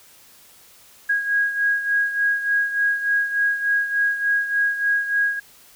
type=beating tone pair; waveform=sine; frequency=1643 / 1646.4 Hz; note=G#6 / G#6; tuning=-19 / -16 cents; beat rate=3.4 Hz; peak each=-19 / -25 dBFS; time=1.09-5.4 s; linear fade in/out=10 ms; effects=white hiss -50 dBFS RMS until 5.75 s

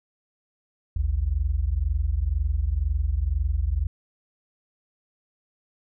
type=tone pair together; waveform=sine; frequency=55.29 / 77.3 Hz; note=A1 / D#2; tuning=+9 / -11 cents; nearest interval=tritone; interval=580 cents; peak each=-24 dBFS; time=0.96-3.87 s; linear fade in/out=5 ms; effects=none

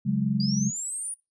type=chord; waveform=sine; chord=C# suspended fourth; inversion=none; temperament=equal; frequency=138.59 / 185 / 207.7 Hz; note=C#3 / F#3 / G#3; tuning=0 / 0 / 0 cents; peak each=-27 / -27 / -25 dBFS; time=0.05-0.71 s; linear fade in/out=20 ms
type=linear sweep; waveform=sine; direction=up; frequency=4699 to 9650 Hz; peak=-30 dBFS; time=0.4-1.14 s; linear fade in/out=2 ms
type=high-pass noise; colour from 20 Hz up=white; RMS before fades=-40 dBFS; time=0.76-1.08 s; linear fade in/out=0 ms; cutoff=7600 Hz; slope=96 dB/octave
effects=noise-tail reverb RT60 0.2 s tail -19 dB re dry + resampled to 24000 Hz

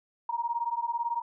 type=beating tone pair; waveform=sine; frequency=932.3 / 950.3 Hz; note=A#5 / A#5; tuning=0 / +33 cents; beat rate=18 Hz; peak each=-31 dBFS; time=0.29-1.22 s; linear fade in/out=5 ms; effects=none

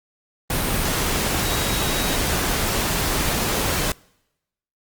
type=tone in noise; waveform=sine; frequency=3818 Hz; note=A#7; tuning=41 cents sharp; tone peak=-31 dBFS; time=1.45-2.16 s; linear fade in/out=2 ms; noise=pink; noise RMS=-22 dBFS; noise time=0.5-3.92 s; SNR=-12 dB; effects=noise-tail reverb RT60 0.9 s tail -26 dB re dry + Opus 32 kbps

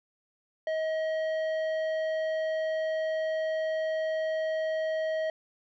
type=tone with tanh clipping; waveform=triangle; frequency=634 Hz; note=D#5; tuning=32 cents sharp; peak=-29 dBFS; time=0.67-5.3 s; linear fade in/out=2 ms; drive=14 dB; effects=none

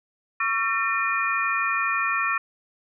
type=tone cluster; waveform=sine; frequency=1121 / 1353 / 1814 / 2433 Hz; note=C#6 / E6 / A#6 / D#7; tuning=+19 / +45 / -48 / -39 cents; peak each=-27 dBFS; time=0.4-2.38 s; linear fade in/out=5 ms; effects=none

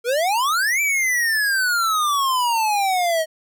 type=exponential two-way sweep; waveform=square; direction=up then down; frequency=454.1 to 2351 to 625 Hz; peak=-18 dBFS; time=0.04-3.26 s; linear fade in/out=50 ms; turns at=0.81 s; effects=none

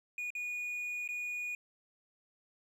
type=tone with dropouts; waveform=triangle; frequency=2454 Hz; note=D#7; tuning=25 cents flat; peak=-34 dBFS; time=0.18-1.55 s; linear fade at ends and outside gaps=2 ms; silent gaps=0.304-0.351 / 1.077-1.088 s; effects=none

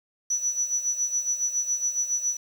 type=tone with tremolo; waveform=sine; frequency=5920 Hz; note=F#8; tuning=in tune; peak=-21 dBFS; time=0.3-2.37 s; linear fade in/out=5 ms; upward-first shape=sine; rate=7.2 Hz; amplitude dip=70%; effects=8-bit

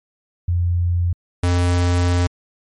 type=tone pair in turn; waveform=sine / square; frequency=87.31 / 88.32 Hz; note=F2 / F2; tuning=0 / +20 cents; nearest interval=unison; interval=20 cents; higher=second; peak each=-15 dBFS; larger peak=neither; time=0.48-1.13 / 1.43-2.27 s; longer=second; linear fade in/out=5 ms; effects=MP3 48 kbps

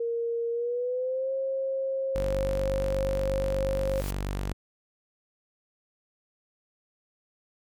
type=tone with pitch glide; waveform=sine; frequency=466.2 to 535.5 Hz; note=A#4 to C5; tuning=0 to +40 cents; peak=-26 dBFS; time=0-4.01 s; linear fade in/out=5 ms; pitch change=+240 cents; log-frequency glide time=0.51-1.32 s
type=tone; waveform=sawtooth; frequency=48.39 Hz; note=G1; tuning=22 cents flat; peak=-25 dBFS; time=2.15-4.53 s; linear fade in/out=10 ms
type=noise with exponential growth; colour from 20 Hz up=white; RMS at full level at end=-37 dBFS; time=3.71-4.11 s; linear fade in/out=5 ms; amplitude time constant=86 ms
effects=MP3 96 kbps

